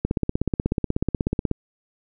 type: click train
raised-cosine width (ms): 3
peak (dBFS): -8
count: 25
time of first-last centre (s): 0.05-1.513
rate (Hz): 16.4
effects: none